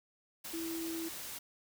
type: tone in noise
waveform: sine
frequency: 329.6 Hz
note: E4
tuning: in tune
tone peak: -37 dBFS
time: 0.53-1.09 s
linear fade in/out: 10 ms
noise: white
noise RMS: -44 dBFS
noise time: 0.44-1.39 s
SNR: +4 dB
effects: none